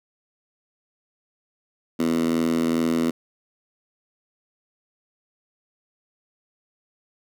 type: tone with high-pass filter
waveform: 10% pulse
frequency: 82.41 Hz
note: E2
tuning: in tune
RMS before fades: -22 dBFS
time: 1.99-3.11 s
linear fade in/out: 10 ms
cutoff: 250 Hz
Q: 3.5
effects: none